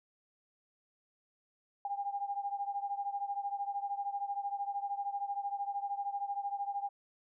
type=beating tone pair; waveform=sine; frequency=801 / 814 Hz; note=G5 / G#5; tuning=+37 / -35 cents; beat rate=13 Hz; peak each=-36 / -39 dBFS; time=1.85-6.89 s; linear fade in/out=2 ms; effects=none